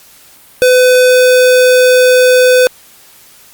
square tone, 504 Hz, B4, 35 cents sharp, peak -5 dBFS, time 0.62-2.67 s, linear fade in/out 0 ms, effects white hiss -41 dBFS RMS until 3.53 s + Opus 48 kbps

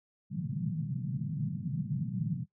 white band-pass noise, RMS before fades -34 dBFS, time 0.3-2.46 s, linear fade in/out 50 ms, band 120 to 190 Hz, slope 48 dB/octave, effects noise-tail reverb RT60 0.1 s tail -18 dB re dry

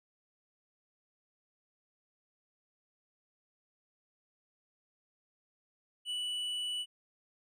sine tone with hard clipping, 2960 Hz, F#7, in tune, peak -35 dBFS, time 6.05-6.86 s, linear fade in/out 50 ms, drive 5 dB, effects none

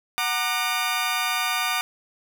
15% pulse chord, Gb augmented, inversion none, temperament equal with one note detuned, 740 / 932.3 / 1200 Hz, Gb5 / Bb5 / D6, 0 / 0 / +37 cents, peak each -21 / -24 / -19 dBFS, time 0.18-1.81 s, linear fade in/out 0 ms, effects none

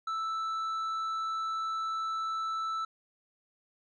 sine tone with tanh clipping, 1318.5 Hz, E6, in tune, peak -32 dBFS, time 0.07-2.85 s, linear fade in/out 5 ms, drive 6 dB, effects none

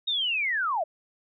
sine linear sweep, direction down, 3763 to 587.3 Hz, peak -24 dBFS, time 0.07-0.84 s, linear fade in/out 10 ms, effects none

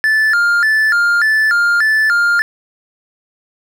triangle tone with vibrato, 1568 Hz, G6, in tune, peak -8 dBFS, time 0.04-2.42 s, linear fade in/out 0 ms, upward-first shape square, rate 1.7 Hz, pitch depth 190 cents each way, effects none

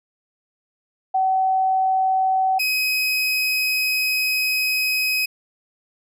sine / 30% pulse tone pair in turn, 759 / 2528 Hz, F#5 / D#7, +44 / +27 cents, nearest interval octave + major sixth, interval 2083 cents, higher second, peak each -16 dBFS, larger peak neither, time 1.14-2.59 / 2.59-5.26 s, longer second, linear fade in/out 10 ms, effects none

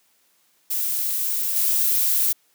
violet noise with level steps, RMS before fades -24 / -20 dBFS, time 0.7-2.33 s, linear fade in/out 10 ms, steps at 1.56 s, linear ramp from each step 2 ms, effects white hiss -63 dBFS RMS until 2.54 s + high-pass 150 Hz 12 dB/octave

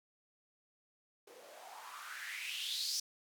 blue noise with band-pass filter sweep, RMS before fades -43 dBFS, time 1.27-3 s, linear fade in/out 5 ms, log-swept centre 410 to 5500 Hz, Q 5.6, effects none

